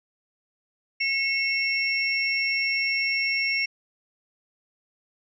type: tone cluster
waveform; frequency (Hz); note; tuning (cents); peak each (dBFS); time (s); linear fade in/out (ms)
sine; 2184 / 2704 / 5520; C#7 / E7 / F8; -26 / +43 / -21; -24 / -30 / -29; 1-3.66; 10
effects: none